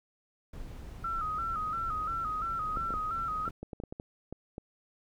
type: noise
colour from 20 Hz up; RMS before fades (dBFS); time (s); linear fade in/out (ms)
brown; -43; 0.53-3.51; 5
type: tone with vibrato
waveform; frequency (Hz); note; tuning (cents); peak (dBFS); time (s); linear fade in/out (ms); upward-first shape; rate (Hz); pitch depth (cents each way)
sine; 1300; E6; -24; -31; 1.04-3.49; 5; square; 2.9; 61
type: clicks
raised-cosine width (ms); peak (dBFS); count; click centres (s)
2; -26; 12; 2.772 / 2.906 / 2.94 / 3.479 / 3.63 / 3.732 / 3.801 / 3.837 / 3.925 / 3.999 / 4.326 / 4.581
effects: none